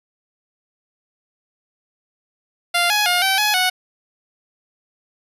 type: tone with pitch steps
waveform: 10% pulse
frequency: 697 / 837 / 712 / 771 / 842 / 737 Hz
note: F5 / G#5 / F5 / G5 / G#5 / F#5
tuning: -4 / +13 / +33 / -29 / +24 / -7 cents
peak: -7 dBFS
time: 2.74-3.7 s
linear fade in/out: 10 ms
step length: 160 ms
effects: resampled to 32000 Hz